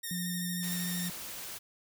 5% pulse tone with vibrato, 1834 Hz, A#6, 29 cents flat, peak -26 dBFS, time 0.03-1.09 s, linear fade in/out 10 ms, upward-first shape square, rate 13 Hz, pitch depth 23 cents each way
sine tone, 177.5 Hz, F3, 28 cents sharp, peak -34 dBFS, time 0.11-1.1 s, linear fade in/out 2 ms
white noise, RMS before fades -42 dBFS, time 0.62-1.59 s, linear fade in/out 20 ms
violet noise with exponential decay, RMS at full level -34 dBFS, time 0.72-0.81 s, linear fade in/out 0 ms, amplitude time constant 18 ms
effects none

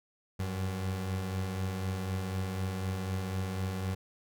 30% pulse beating tone pair, 90.9 / 94.9 Hz, F#2 / F#2, -30 / +44 cents, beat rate 4 Hz, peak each -38 / -30 dBFS, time 0.39-3.95 s, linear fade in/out 10 ms, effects none

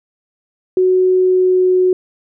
sine tone with pitch glide, 370 to 367.7 Hz, F#4 to F#4, 0 to -11 cents, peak -9 dBFS, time 0.77-1.93 s, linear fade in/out 2 ms, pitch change -11 cents, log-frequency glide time 1.15-1.74 s, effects none

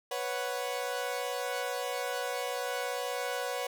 sawtooth chord, B suspended second, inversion none, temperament equal, 493.9 / 554.4 / 740 Hz, B4 / C#5 / F#5, 0 / 0 / 0 cents, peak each -32 / -33 / -34 dBFS, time 0.11-3.67 s, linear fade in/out 5 ms, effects none

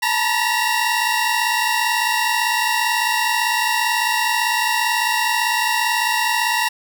30% pulse tone cluster, 876 / 934 / 974 / 1923 / 2758 Hz, A5 / A#5 / B5 / B6 / F7, -8 / +3 / -24 / -47 / -22 cents, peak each -21 dBFS, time 0.02-6.69 s, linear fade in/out 10 ms, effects none

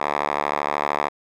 5% pulse tone with band-pass filter, 73 Hz, D2, 10 cents flat, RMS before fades -24 dBFS, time 0-1.09 s, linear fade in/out 10 ms, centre 1200 Hz, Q 1.8, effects none

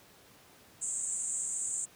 pink band-pass noise, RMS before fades -35 dBFS, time 0.81-1.86 s, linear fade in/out 20 ms, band 7100 to 8600 Hz, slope 96 dB/octave, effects pink hiss -58 dBFS RMS until 1.95 s + high-pass 100 Hz 12 dB/octave

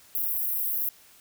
pink high-pass noise, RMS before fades -28 dBFS, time 0.15-0.89 s, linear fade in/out 0 ms, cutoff 12000 Hz, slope 48 dB/octave, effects white hiss -55 dBFS RMS until 1.2 s

